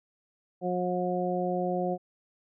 harmonic tone, 180 Hz, F#3, 47 cents flat, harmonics 1 / 2 / 3 / 4, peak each -32 / -32 / -32 / -32 dBFS, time 0.61-1.98 s, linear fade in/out 50 ms, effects none

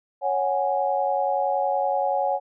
sine chord, C# suspended fourth, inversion none, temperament equal, 554.4 / 740 / 830.6 Hz, C#5 / F#5 / G#5, 0 / 0 / 0 cents, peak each -25 / -25 / -25 dBFS, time 0.21-2.4 s, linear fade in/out 50 ms, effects none

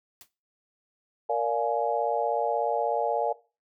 white noise with exponential decay, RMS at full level -44 dBFS, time 0.21-0.29 s, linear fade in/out 1 ms, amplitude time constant 17 ms
sine chord, Bb dominant seventh, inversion none, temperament just, 466.2 / 582.7 / 699.2 / 839.1 Hz, Bb4 / D5 / F5 / Ab5, 0 / -14 / +2 / +18 cents, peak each -29 dBFS, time 1.29-3.33 s, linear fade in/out 10 ms
effects noise-tail reverb RT60 0.3 s tail -18 dB re dry

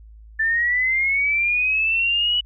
sine linear sweep, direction up, 1760 to 2960 Hz, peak -17 dBFS, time 0.39-2.41 s, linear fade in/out 10 ms, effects added 54 Hz sine -41 dBFS peak until 2.45 s

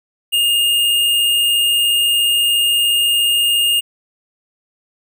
square tone, 2831 Hz, F7, 23 cents sharp, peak -13 dBFS, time 0.32-3.81 s, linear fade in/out 20 ms, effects none

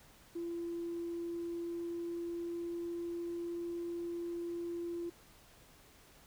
sine tone with pitch glide, 340.5 to 342.9 Hz, F4 to F4, -44 to -32 cents, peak -36 dBFS, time 0.35-5.1 s, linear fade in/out 10 ms, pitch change +12 cents, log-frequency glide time 1.18-3.5 s, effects tanh soft clip ceiling -32 dBFS + pink hiss -61 dBFS RMS until 6.26 s

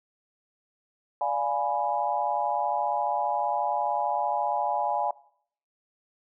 sine chord, D diminished seventh, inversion none, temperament equal with one note detuned, 587.3 / 698.5 / 833.5 / 987.8 Hz, D5 / F5 / Ab5 / Cb6, 0 / 0 / +6 / 0 cents, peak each -32 / -30 / -27 / -32 dBFS, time 1.21-5.11 s, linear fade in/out 2 ms, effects noise-tail reverb RT60 0.6 s tail -20 dB re dry

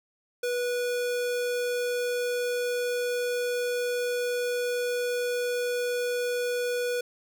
square tone, 488.7 Hz, B4, 18 cents flat, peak -27 dBFS, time 0.43-7.01 s, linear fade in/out 5 ms, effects none

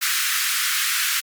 pink high-pass noise, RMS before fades -22 dBFS, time 0.01-1.21 s, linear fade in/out 20 ms, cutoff 1300 Hz, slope 48 dB/octave, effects Opus 48 kbps

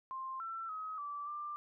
sine tone with pitch steps, 1053 / 1341 / 1270 / 1161 / 1186 Hz, C6 / E6 / D#6 / D6 / D6, +11 / +29 / +35 / -20 / +17 cents, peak -39 dBFS, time 0.11-1.56 s, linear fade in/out 0 ms, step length 290 ms, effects none

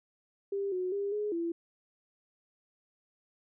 sine tone with pitch steps, 397.3 / 366.4 / 401.3 / 418.5 / 337 Hz, G4 / F#4 / G4 / G#4 / E4, +23 / -17 / +41 / +13 / +38 cents, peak -30 dBFS, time 0.52-1.52 s, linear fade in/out 5 ms, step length 200 ms, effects none

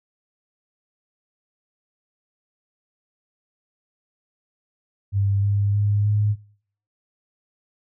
sine tone with pitch steps, 99.5 / 101.18 / 102.89 / 104.63 Hz, G2 / G#2 / G#2 / G#2, +26 / -45 / -16 / +13 cents, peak -17 dBFS, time 5.12-6.36 s, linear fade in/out 50 ms, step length 310 ms, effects noise-tail reverb RT60 0.6 s tail -25 dB re dry

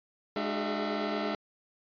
25% pulse tone cluster, 209.3 / 302.2 / 372.9 / 409.6 / 670 Hz, G#3 / D4 / F#4 / G#4 / E5, +14 / +50 / +14 / -24 / +28 cents, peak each -31 / -32 / -37 / -36 / -32 dBFS, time 0.36-1.35 s, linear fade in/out 2 ms, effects resampled to 11025 Hz

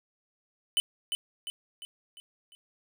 square tone with echo, 3008 Hz, F#7, 28 cents sharp, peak -23 dBFS, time 0.77-0.8 s, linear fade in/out 0 ms, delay 350 ms, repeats 5, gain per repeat -6 dB, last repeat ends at 2.55 s, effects none

